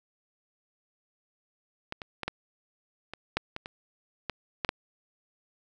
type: clicks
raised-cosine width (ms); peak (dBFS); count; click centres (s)
0.3; -18 / -22 / -17 / -14 / -22 / -10 / -19 / -22 / -15 / -12 / -9; 11; 1.924 / 2.018 / 2.233 / 2.28 / 3.136 / 3.37 / 3.564 / 3.659 / 4.297 / 4.648 / 4.691
effects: none